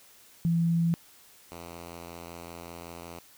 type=tone pair in turn; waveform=sine / 5% pulse; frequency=167.8 / 85.27 Hz; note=E3 / F2; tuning=+31 / -41 cents; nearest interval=octave; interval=1172 cents; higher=first; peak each=-22 / -30 dBFS; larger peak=first; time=0.45-0.94 / 1.52-3.19 s; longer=second; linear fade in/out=0 ms; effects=white hiss -56 dBFS RMS until 3.37 s